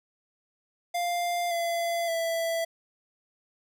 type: tone with pitch steps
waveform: square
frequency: 698.5 / 680.6 / 663.1 Hz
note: F5 / F5 / E5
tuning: 0 / -45 / +10 cents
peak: -27 dBFS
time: 0.94-2.65 s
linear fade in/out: 10 ms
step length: 570 ms
effects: none